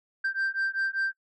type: beating tone pair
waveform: sine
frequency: 1568 / 1573.1 Hz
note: G6 / G6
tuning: 0 / +6 cents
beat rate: 5.1 Hz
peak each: -27 dBFS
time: 0.24-1.13 s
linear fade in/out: 10 ms
effects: noise-tail reverb RT60 0.1 s tail -23 dB re dry + tanh soft clip ceiling -23 dBFS